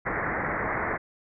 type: low-pass noise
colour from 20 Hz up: white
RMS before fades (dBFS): -29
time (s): 0.05-0.98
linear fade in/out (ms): 20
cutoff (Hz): 2100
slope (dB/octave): 96
effects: none